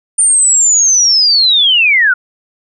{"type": "linear sweep", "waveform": "sine", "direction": "down", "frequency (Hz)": [9070, 1399], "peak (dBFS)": -6, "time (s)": [0.18, 2.14], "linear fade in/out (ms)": 10, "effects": []}